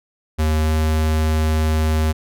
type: tone with pitch glide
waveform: square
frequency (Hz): 77.78 to 78.28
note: D#2 to D#2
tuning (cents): 0 to +11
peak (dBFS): -16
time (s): 0.38-2.13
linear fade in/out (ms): 20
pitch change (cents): +11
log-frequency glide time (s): 0.62-0.7
effects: none

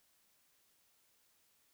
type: silence
effects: white hiss -73 dBFS RMS until 1.73 s

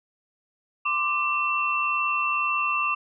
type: tone cluster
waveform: sine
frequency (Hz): 1037 / 1179 / 2698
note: C6 / D6 / E7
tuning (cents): -16 / +6 / +40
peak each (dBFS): -33 / -25 / -25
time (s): 0.85-2.95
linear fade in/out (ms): 10
effects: none

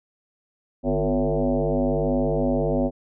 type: tone with frequency modulation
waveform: sine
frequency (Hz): 150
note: D3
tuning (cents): +37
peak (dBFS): -19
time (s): 0.83-2.91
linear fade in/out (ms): 50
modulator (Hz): 101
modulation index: 5.2
effects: none

